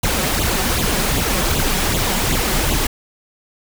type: noise with flanger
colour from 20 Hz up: pink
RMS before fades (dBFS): -18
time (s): 0.03-2.87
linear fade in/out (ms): 5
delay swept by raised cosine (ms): 0.27 to 5.47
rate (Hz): 2.6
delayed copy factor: +0.75
effects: none